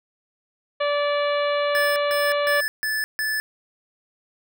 harmonic tone, 580 Hz, D5, 22 cents flat, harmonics 1 / 2 / 3 / 4 / 5 / 6 / 7, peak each -21 / -27 / -31 / -33 / -35 / -37 / -38 dBFS, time 0.8-2.61 s, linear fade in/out 10 ms
square tone bursts, 1738 Hz, A6, 22 cents flat, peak -23 dBFS, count 5, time 1.75-3.4 s, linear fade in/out 0 ms, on 210 ms, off 150 ms
effects none

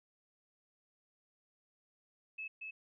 sine tone with echo, 2598 Hz, E7, 26 cents flat, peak -40 dBFS, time 2.38-2.48 s, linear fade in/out 10 ms, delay 230 ms, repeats 1, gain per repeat -2 dB, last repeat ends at 2.71 s, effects none

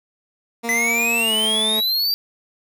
15% pulse tone with pitch glide, 233.1 to 217.5 Hz, A#3 to A3, 0 to -20 cents, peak -18 dBFS, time 0.63-1.81 s, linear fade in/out 20 ms, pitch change -120 cents, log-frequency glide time 1.17-1.34 s
square exponential sweep, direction up, 2000 to 4728 Hz, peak -18 dBFS, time 0.69-2.14 s, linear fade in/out 0 ms
effects none

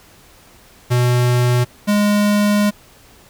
square tone pair in turn, 123 / 206.6 Hz, B2 / G#3, -7 / -9 cents, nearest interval major sixth, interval 898 cents, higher second, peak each -13 dBFS, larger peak neither, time 0.9-1.65 / 1.87-2.71 s, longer second, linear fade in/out 20 ms, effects pink hiss -47 dBFS RMS until 3.29 s

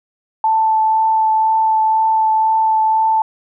sine tone with vibrato, 880 Hz, A5, in tune, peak -11 dBFS, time 0.44-3.22 s, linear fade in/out 2 ms, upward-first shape triangle, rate 2 Hz, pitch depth 11 cents each way, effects none

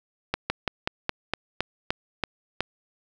slowing click train, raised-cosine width 0.3 ms, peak -8 dBFS, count 10, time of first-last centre 0.34-2.606 s, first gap 160 ms, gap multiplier 1.11, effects none

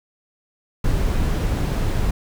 brown noise, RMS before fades -20 dBFS, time 0.84-2.11 s, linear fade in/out 5 ms, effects none

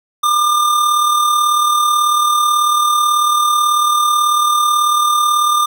square tone with amplitude modulation, 1200 Hz, D6, 37 cents sharp, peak -10 dBFS, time 0.23-5.66 s, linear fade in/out 10 ms, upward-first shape sine, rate 38.2 Hz, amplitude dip 40%, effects none

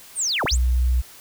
sine linear two-way sweep, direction down then up, 9397 to 30.82 to 9397 Hz, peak -20 dBFS, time 0.15-0.58 s, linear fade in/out 50 ms, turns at 0.45 s
sine tone, 62 Hz, B1, 7 cents sharp, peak -16 dBFS, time 0.51-1.02 s, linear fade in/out 20 ms
effects white hiss -45 dBFS RMS until 1.2 s

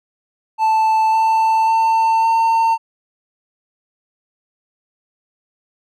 triangle tone with pitch steps, 880 / 888.7 / 897.5 / 906.3 Hz, A5 / A5 / A5 / A#5, 0 / +17 / +34 / -49 cents, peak -10 dBFS, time 0.58-2.78 s, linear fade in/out 50 ms, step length 550 ms, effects none

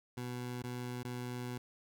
20% pulse tone with dropouts, 123.47 Hz, B2, in tune, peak -34 dBFS, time 0.17-1.58 s, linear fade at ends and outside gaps 5 ms, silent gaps 0.624-0.638 / 1.031-1.048 s, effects none

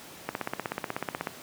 click train, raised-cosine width 0.5 ms, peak -14 dBFS, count 17, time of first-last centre 0.29-1.272 s, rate 16.3 Hz, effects pink hiss -46 dBFS RMS until 1.42 s + high-pass 150 Hz 12 dB/octave

